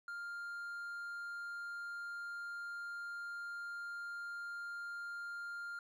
triangle tone, 1400 Hz, F6, 4 cents sharp, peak -40 dBFS, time 0.08-5.79 s, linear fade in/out 2 ms, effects none

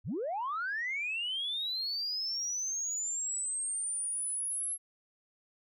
sine linear sweep, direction up, 61.74 to 11175 Hz, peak -31 dBFS, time 0.04-4.78 s, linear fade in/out 50 ms, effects tanh soft clip ceiling -28 dBFS

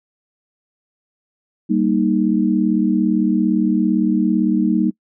sine chord, Eb major, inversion first, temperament equal with one note detuned, 195.32 / 233.1 / 311.1 Hz, G3 / Bb3 / Eb4, -6 / 0 / 0 cents, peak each -18 dBFS, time 1.69-4.91 s, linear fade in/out 20 ms, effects noise-tail reverb RT60 0.1 s tail -25 dB re dry

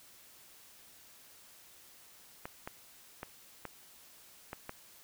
clicks, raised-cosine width 0.5 ms, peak -25 dBFS, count 6, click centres 2.455 / 2.675 / 3.231 / 3.653 / 4.531 / 4.694 s, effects white hiss -58 dBFS RMS until 5.03 s

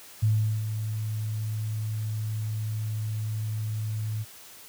sine tone with ADSR envelope, 108.3 Hz, A2, 27 cents flat, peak -18 dBFS, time 0.22-4.25 s, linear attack 12 ms, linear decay 390 ms, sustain -9 dB, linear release 38 ms, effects white hiss -48 dBFS RMS until 4.68 s + high-pass 60 Hz 12 dB/octave

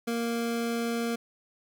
25% pulse tone, 233.1 Hz, A#3, in tune, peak -24 dBFS, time 0.07-1.16 s, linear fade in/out 10 ms, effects none

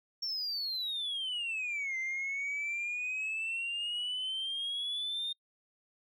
sine exponential two-way sweep, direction down then up, 5520 to 2070 to 3666 Hz, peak -31 dBFS, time 0.22-5.33 s, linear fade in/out 10 ms, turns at 1.97 s, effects noise-tail reverb RT60 0.1 s tail -23 dB re dry + tanh soft clip ceiling -31 dBFS

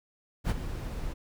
brown noise with ADSR envelope, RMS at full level -23 dBFS, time 0.44-1.14 s, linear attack 58 ms, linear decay 33 ms, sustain -12 dB, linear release 21 ms, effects none

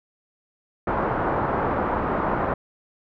white low-pass noise, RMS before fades -24 dBFS, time 0.87-2.54 s, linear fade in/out 5 ms, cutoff 1200 Hz, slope 24 dB/octave, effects none

